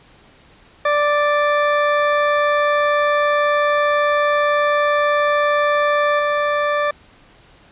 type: tone with level steps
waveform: 20% pulse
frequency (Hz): 587.3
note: D5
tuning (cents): 0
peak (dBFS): -9 / -11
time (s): 0.85-6.91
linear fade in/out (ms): 5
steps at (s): 6.19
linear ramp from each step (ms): 2
effects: pink hiss -49 dBFS RMS until 7.71 s + resampled to 8000 Hz